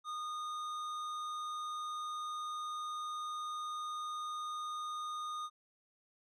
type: tone with tanh clipping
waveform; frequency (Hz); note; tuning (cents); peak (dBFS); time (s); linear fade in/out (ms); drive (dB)
triangle; 1228; D#6; -23; -40; 0.04-5.5; 50; 16
effects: none